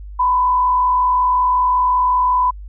sine tone with frequency modulation, 1000 Hz, B5, 21 cents sharp, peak -12 dBFS, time 0.19-2.51 s, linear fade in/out 10 ms, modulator 45.4 Hz, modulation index 0.38, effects added 50 Hz sine -30 dBFS peak until 2.68 s

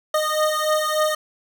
25% pulse beating tone pair, 614 / 617.4 Hz, D#5 / D#5, -23 / -14 cents, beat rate 3.4 Hz, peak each -18 dBFS, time 0.14-1.15 s, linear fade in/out 5 ms, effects none

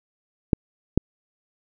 clicks, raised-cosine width 3 ms, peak -3 dBFS, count 2, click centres 0.532 / 0.976 s, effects none

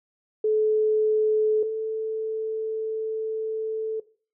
sine tone pair in turn, 431.3 / 439.6 Hz, A4 / A4, -35 / -2 cents, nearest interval unison, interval 33 cents, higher second, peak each -19 / -25 dBFS, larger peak first, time 0.44-1.63 / 1.63-4 s, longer second, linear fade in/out 5 ms, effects noise-tail reverb RT60 0.4 s tail -18 dB re dry

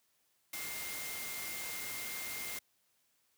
sine tone in noise, 2110 Hz, C7, 14 cents sharp, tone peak -45 dBFS, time 0.53-2.59 s, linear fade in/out 5 ms, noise white, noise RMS -42 dBFS, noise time 0.53-2.59 s, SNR -6 dB, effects white hiss -75 dBFS RMS until 3.37 s + high-pass 60 Hz 12 dB/octave

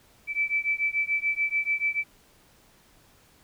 sine beating tone pair, 2313 / 2319.9 Hz, D7 / D7, -27 / -22 cents, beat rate 6.9 Hz, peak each -27 dBFS, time 0.27-2.04 s, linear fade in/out 50 ms, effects pink hiss -59 dBFS RMS until 3.43 s

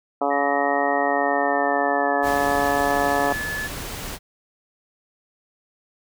harmonic tone, 141.7 Hz, C#3, 38 cents sharp, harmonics 2 / 3 / 4 / 5 / 6 / 7 / 8 / 9, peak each -28 / -28 / -26 / -23 / -27 / -30 / -32 / -32 dBFS, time 0.21-3.33 s, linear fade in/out 5 ms
sine tone with pitch glide, 1870 to 1724.7 Hz, A#6 to A6, +5 to -35 cents, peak -26 dBFS, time 0.3-3.68 s, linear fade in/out 20 ms, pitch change -140 cents, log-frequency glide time 1.05-2.17 s
pink noise, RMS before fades -32 dBFS, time 2.22-4.19 s, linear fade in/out 50 ms
effects none

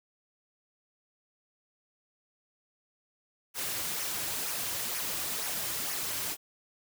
white noise with flanger, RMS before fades -34 dBFS, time 3.54-6.37 s, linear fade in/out 50 ms, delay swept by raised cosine 0.24 to 4.64 ms, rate 2.1 Hz, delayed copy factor -0.5, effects none

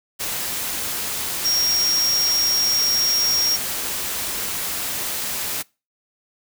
sine tone in noise, 5588 Hz, F8, in tune, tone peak -17 dBFS, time 1.44-3.57 s, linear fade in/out 20 ms, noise white, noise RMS -26 dBFS, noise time 0.19-5.63 s, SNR +6 dB, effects noise-tail reverb RT60 0.3 s tail -25 dB re dry

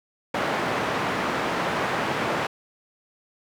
white band-pass noise, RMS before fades -26 dBFS, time 0.34-2.47 s, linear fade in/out 5 ms, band 130 to 1400 Hz, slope 12 dB/octave, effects none

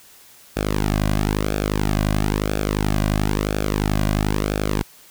sawtooth tone with flanger, 51.4 Hz, G#1, 17 cents flat, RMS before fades -21 dBFS, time 0.56-4.83 s, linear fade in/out 10 ms, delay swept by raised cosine 0.99 to 2.29 ms, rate 1 Hz, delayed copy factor -0.75, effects white hiss -48 dBFS RMS until 5.1 s

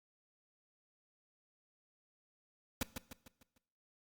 pink noise with echo, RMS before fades -35 dBFS, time 2.81-2.83 s, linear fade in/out 2 ms, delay 150 ms, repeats 5, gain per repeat -7 dB, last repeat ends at 3.58 s, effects noise-tail reverb RT60 0.8 s tail -19 dB re dry + Opus 48 kbps

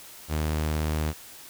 sawtooth tone, 77.2 Hz, D#2, 13 cents flat, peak -21 dBFS, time 0.28-1.14 s, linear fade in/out 50 ms, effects white hiss -46 dBFS RMS until 1.49 s

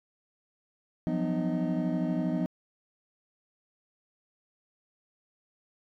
triangle tone cluster, 173.3 / 185.8 / 249.9 / 305.7 / 627 Hz, F3 / F#3 / B3 / D#4 / D#5, -13 / +7 / +21 / -30 / +13 cents, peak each -29 / -33 / -29 / -31 / -36 dBFS, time 1.07-2.46 s, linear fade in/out 0 ms, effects tanh soft clip ceiling -16 dBFS

